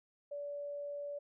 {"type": "tone", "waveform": "sine", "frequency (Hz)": 576, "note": "D5", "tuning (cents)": -34, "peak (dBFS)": -39, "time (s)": [0.31, 1.19], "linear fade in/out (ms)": 10, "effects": []}